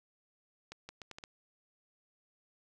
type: accelerating click train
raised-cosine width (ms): 0.2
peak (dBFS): -28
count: 6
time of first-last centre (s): 0.72-1.239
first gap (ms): 170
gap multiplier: 0.75
effects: none